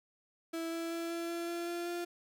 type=tone with pitch steps; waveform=35% pulse; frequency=329.6 / 332.1 / 334.6 / 337.1 / 339.7 / 342.2 / 344.8 / 347.4 Hz; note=E4 / E4 / E4 / E4 / F4 / F4 / F4 / F4; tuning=0 / +13 / +26 / +39 / -48 / -35 / -22 / -9 cents; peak=-34 dBFS; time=0.53-2.05 s; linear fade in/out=10 ms; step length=190 ms; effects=none